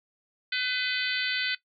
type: harmonic tone with a mistuned harmonic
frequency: 503 Hz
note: B4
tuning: 32 cents sharp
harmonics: 3 / 4 / 5 / 6 / 7 / 8 / 9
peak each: -32 / -33 / -34 / -35 / -35 / -36 / -37 dBFS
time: 0.52-1.55 s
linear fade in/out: 5 ms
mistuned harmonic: 6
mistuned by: +32 cents
effects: noise-tail reverb RT60 0.1 s tail -17 dB re dry